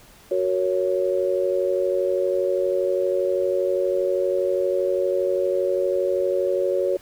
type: chord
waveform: sine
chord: F# major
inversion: none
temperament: just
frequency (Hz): 370 / 462.5 / 555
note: F#4 / A#4 / C#5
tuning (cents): 0 / -14 / +2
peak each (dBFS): -23 / -27 / -22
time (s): 0.31-6.97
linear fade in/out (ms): 5
effects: pink hiss -50 dBFS RMS until 7.01 s